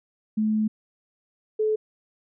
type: tone pair in turn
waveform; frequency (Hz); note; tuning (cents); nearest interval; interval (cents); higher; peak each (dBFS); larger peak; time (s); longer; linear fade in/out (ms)
sine; 215.8 / 431.6; A3 / A4; -33 / -33; octave; 1200; second; -20; neither; 0.37-0.68 / 1.59-1.76; first; 10
effects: none